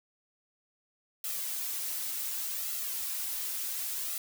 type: noise with flanger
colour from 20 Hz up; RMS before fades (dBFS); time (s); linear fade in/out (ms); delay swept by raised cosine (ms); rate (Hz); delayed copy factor
blue; -35; 1.24-4.18; 2; 1.5 to 4; 0.68; +0.55
effects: none